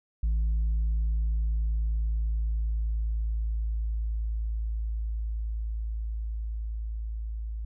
sine tone with level ramp, 54.8 Hz, A1, 6 cents flat, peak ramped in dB -20 to -31 dBFS, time 0.23-7.65 s, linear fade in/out 5 ms, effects tanh soft clip ceiling -22 dBFS

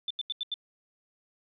sine tone bursts, 3533 Hz, A7, 6 cents sharp, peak -29 dBFS, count 5, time 0.08-0.541 s, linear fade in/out 2 ms, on 25 ms, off 84 ms, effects none

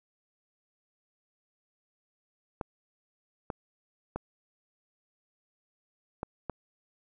clicks, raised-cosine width 1 ms, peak -19 dBFS, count 5, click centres 2.612 / 3.502 / 4.16 / 6.231 / 6.497 s, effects none

